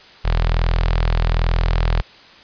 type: tone with notch filter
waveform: sawtooth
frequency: 41.2 Hz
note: E1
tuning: in tune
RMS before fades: -17 dBFS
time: 0.24-2.02 s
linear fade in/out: 20 ms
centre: 270 Hz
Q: 0.65
effects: white hiss -44 dBFS RMS until 2.43 s + resampled to 11025 Hz